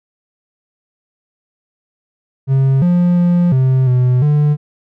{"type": "tone with pitch steps", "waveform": "triangle", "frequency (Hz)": [134.5, 176.2, 175.2, 130.7, 125.6, 148.2], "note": ["C3", "F3", "F3", "C3", "B2", "D3"], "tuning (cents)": [48, 16, 6, -1, 30, 16], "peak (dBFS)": -7, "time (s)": [2.47, 4.57], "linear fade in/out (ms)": 50, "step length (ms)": 350, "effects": []}